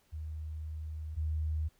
sine tone pair in turn, 77.78 / 77.78 Hz, D#2 / D#2, 0 / 0 cents, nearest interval unison, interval 0 cents, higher neither, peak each -37 / -30 dBFS, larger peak second, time 0.12-1.16 / 1.16-1.69 s, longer first, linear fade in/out 20 ms, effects pink hiss -70 dBFS RMS until 1.79 s

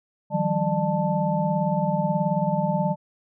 sine tone cluster, 157 / 175.8 / 194.1 / 600 / 880 Hz, D#3 / F3 / G3 / D5 / A5, +16 / +12 / -17 / +37 / 0 cents, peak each -27 dBFS, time 0.3-2.96 s, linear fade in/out 50 ms, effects none

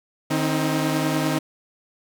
sawtooth tone cluster, 153.1 / 265.2 / 316 Hz, D#3 / C4 / D#4, -28 / +23 / +27 cents, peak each -21 dBFS, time 0.3-1.39 s, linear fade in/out 10 ms, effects none

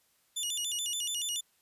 20% pulse tone with vibrato, 3190 Hz, G7, 30 cents sharp, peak -26 dBFS, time 0.36-1.41 s, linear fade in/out 10 ms, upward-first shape square, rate 7 Hz, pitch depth 170 cents each way, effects white hiss -70 dBFS RMS until 1.61 s + resampled to 32000 Hz

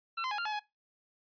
sawtooth tone with pitch steps, 1349 / 1033 / 832 / 1393 / 853 / 837 Hz, E6 / C6 / G#5 / F6 / G#5 / G#5, +40 / -22 / +3 / -5 / +46 / +13 cents, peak -29 dBFS, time 0.17-0.596 s, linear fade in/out 10 ms, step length 71 ms, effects noise-tail reverb RT60 0.2 s tail -19 dB re dry + resampled to 11025 Hz

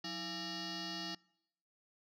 sine tone with frequency modulation, 2349 Hz, D7, in tune, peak -38 dBFS, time 0.04-1.15 s, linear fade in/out 5 ms, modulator 506 Hz, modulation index 5.7, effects noise-tail reverb RT60 0.8 s tail -26 dB re dry + tanh soft clip ceiling -36 dBFS

